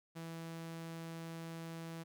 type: tone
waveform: sawtooth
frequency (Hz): 164.81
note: E3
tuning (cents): 0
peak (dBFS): -40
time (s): 0.15-2.04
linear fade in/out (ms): 20
effects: none